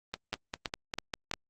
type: two click trains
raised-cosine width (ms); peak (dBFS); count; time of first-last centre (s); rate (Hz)
0.2; -16 / -15; 7 / 4; 0.14-1.338 / 0.33-1.314; 5.01 / 3.05
effects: Opus 24 kbps